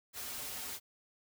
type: noise with comb filter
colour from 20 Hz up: white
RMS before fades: -42 dBFS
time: 0.13-0.8 s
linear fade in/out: 50 ms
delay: 6 ms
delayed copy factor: -0.75
effects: none